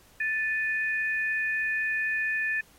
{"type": "tone pair together", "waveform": "sine", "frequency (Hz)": [1757.7, 2474], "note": ["A6", "D#7"], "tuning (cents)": [-2, -10], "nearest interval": "tritone", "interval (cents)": 592, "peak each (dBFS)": [-26, -31], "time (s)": [0.2, 2.61], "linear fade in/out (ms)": 5, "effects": ["pink hiss -57 dBFS RMS until 2.78 s", "MP3 64 kbps"]}